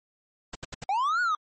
pink noise bursts, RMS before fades -36 dBFS, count 4, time 0.53-0.841 s, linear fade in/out 5 ms, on 23 ms, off 73 ms
triangle linear two-way sweep, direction up then down, 740 to 1480 to 1197 Hz, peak -21 dBFS, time 0.89-1.35 s, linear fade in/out 2 ms, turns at 1.21 s
effects MP3 32 kbps

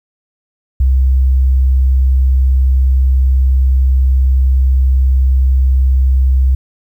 sine tone, 65.3 Hz, C2, 3 cents flat, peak -7 dBFS, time 0.8-6.55 s, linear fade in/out 5 ms, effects 8-bit

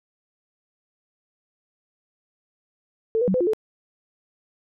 sine tone with pitch steps, 446.3 / 490.4 / 188.9 / 507 / 351.7 / 435.2 Hz, A4 / B4 / F#3 / B4 / F4 / A4, +25 / -12 / +36 / +45 / +12 / -19 cents, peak -18 dBFS, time 3.15-3.534 s, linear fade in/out 0 ms, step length 64 ms, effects none

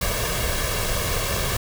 pink noise with comb filter, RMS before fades -24 dBFS, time 0.01-1.57 s, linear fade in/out 5 ms, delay 1.8 ms, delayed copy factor +0.65, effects none

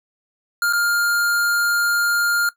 square tone with dropouts, 1406 Hz, F6, 11 cents sharp, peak -17 dBFS, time 0.62-2.49 s, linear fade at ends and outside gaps 2 ms, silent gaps 0.727-0.733 s, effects noise-tail reverb RT60 0.1 s tail -17 dB re dry

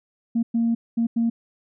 sine tone bursts at uneven times, 231.3 Hz, A#3, 13 cents flat, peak -17 dBFS, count 4, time 0.35-0.43 / 0.54-0.75 / 0.97-1.07 / 1.16-1.3 s, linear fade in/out 10 ms, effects tanh soft clip ceiling -14 dBFS

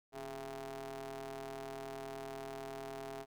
sawtooth ring-modulated tone, 130.5 Hz, C3, 4 cents flat, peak -36 dBFS, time 0.12-3.26 s, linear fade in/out 50 ms, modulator 542 Hz, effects none

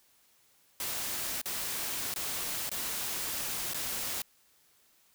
white noise with dropouts, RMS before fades -35 dBFS, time 0.8-4.22 s, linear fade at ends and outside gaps 1 ms, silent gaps 1.415-1.457 / 2.14-2.16 / 2.693-2.715 / 3.735-3.744 s, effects white hiss -66 dBFS RMS until 5.14 s

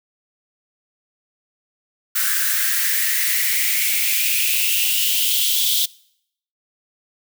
blue noise with high-pass filter sweep, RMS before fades -19 dBFS, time 2.15-5.86 s, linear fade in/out 10 ms, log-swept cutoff 1500 to 3500 Hz, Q 6, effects noise-tail reverb RT60 0.7 s tail -23 dB re dry

